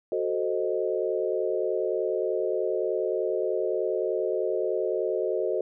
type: chord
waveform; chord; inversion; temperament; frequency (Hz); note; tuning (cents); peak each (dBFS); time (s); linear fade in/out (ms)
sine; F# diminished seventh; none; equal; 370 / 440 / 523.3 / 622.3; F#4 / A4 / C5 / Eb5; 0 / 0 / 0 / 0; -29 / -29 / -31 / -31; 0.12-5.61; 2
effects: none